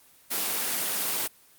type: high-pass noise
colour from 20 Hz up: white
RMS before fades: -28 dBFS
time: 0.3-1.28 s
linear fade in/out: 20 ms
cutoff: 160 Hz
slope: 24 dB/octave
effects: white hiss -57 dBFS RMS until 1.58 s + Opus 24 kbps